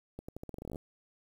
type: accelerating click train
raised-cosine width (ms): 2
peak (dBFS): -28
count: 15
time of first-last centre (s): 0.19-0.758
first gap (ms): 95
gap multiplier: 0.85
effects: 9-bit